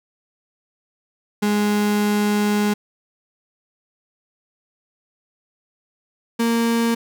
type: tone pair in turn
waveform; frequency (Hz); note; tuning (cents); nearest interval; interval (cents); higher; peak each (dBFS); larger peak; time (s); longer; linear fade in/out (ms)
35% pulse; 207.7 / 231.5; G#3 / A#3; 0 / -12; major second; 188; second; -15; neither; 1.42-2.74 / 6.39-6.95; first; 10
effects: none